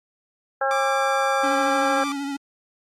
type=harmonic tone; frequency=270.5 Hz; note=C#4; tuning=42 cents flat; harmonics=2 / 3 / 4 / 5 / 6; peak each=-24 / -24 / -34 / -26 / -28 dBFS; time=0.61-2.04 s; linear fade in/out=5 ms
type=tone; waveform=sawtooth; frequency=1174.7 Hz; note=D6; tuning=in tune; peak=-23 dBFS; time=0.71-2.12 s; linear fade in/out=0 ms
type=tone with vibrato; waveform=square; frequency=279.8 Hz; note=C#4; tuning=16 cents sharp; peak=-27 dBFS; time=1.43-2.37 s; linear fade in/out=10 ms; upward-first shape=sine; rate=13 Hz; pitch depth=31 cents each way
effects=low-pass 9000 Hz 12 dB/octave + Opus 48 kbps